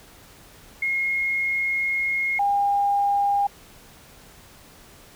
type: tone pair in turn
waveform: sine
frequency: 2152 / 806.1 Hz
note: C7 / G5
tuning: +48 / +48 cents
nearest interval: octave + perfect fourth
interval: 1700 cents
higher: first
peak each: -21 / -18 dBFS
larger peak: second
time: 0.82-2.39 / 2.39-3.47 s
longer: first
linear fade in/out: 5 ms
effects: pink hiss -49 dBFS RMS until 5.15 s